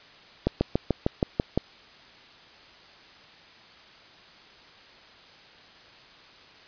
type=slowing click train; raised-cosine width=2 ms; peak=-8 dBFS; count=8; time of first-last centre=0.47-1.576 s; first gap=140 ms; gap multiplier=1.04; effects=white hiss -51 dBFS RMS until 6.67 s + resampled to 11025 Hz